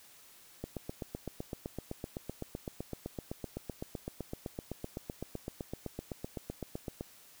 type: click train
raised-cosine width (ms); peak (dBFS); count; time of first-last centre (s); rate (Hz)
2; -24; 51; 0.64-7.009; 7.85
effects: white hiss -58 dBFS RMS until 7.4 s